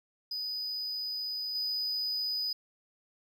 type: tone with level steps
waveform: triangle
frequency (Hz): 4978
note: D#8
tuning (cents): 0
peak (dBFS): -32 / -29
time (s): 0.31-2.53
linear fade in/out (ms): 5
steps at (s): 1.55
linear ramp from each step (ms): 2
effects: none